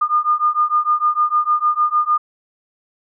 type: beating tone pair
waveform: sine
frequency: 1212 / 1218.6 Hz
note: D#6 / D#6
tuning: -46 / -36 cents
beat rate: 6.6 Hz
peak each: -17 dBFS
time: 0.01-2.18 s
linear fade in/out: 10 ms
effects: none